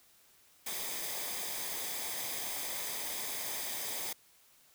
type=noise with comb filter; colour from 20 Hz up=white; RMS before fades=-38 dBFS; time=0.66-4.13 s; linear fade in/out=5 ms; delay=0.71 ms; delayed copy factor=-0.55; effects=white hiss -64 dBFS RMS until 4.74 s